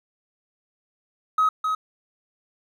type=tone with echo; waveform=triangle; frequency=1270 Hz; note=D#6; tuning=35 cents sharp; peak=-13 dBFS; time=1.38-1.49 s; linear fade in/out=5 ms; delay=260 ms; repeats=1; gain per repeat=-6 dB; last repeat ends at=1.75 s; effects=tanh soft clip ceiling -13 dBFS